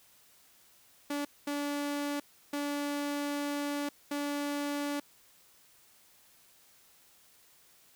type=tone bursts at uneven times; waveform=sawtooth; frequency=288.3 Hz; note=D4; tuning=32 cents flat; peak=-28 dBFS; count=4; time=1.1-1.25 / 1.47-2.2 / 2.53-3.89 / 4.11-5 s; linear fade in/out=5 ms; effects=white hiss -62 dBFS RMS until 7.95 s